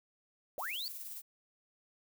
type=linear sweep; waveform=sine; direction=up; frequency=495.4 to 4698 Hz; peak=-37 dBFS; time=0.58-0.88 s; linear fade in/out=0 ms
type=noise with tremolo; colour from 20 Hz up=violet; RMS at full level=-43 dBFS; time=0.58-1.22 s; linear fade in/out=20 ms; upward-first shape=triangle; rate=19 Hz; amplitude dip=45%
effects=none